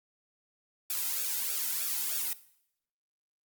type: noise with flanger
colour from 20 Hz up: blue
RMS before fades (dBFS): -32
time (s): 0.9-2.33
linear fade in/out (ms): 2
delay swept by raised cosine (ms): 0.97 to 1.79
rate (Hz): 3.2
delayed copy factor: -0.85
effects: noise-tail reverb RT60 0.7 s tail -17 dB re dry + Opus 48 kbps